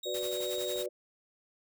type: tone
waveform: 35% pulse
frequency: 3769 Hz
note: A#7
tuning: 18 cents sharp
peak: -36 dBFS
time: 0.03-0.83 s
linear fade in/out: 5 ms
type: chord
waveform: sine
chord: B minor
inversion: second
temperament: equal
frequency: 370 / 493.9 / 587.3 Hz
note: F#4 / B4 / D5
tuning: 0 / 0 / 0 cents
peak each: -37 dBFS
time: 0.05-0.89 s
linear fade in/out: 20 ms
type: noise with tremolo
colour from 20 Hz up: white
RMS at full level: -41 dBFS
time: 0.14-0.86 s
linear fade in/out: 2 ms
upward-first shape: sine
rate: 11 Hz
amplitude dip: 65%
type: click train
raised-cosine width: 1 ms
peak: -37 dBFS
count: 4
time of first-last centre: 0.23-0.759 s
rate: 5.67 Hz
effects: none